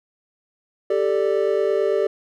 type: chord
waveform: triangle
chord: G suspended second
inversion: none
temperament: just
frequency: 392 / 441 / 588 Hz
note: G4 / A4 / D5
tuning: 0 / +4 / +2 cents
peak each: -19 / -20 / -21 dBFS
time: 0.9-2.07 s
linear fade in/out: 5 ms
effects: none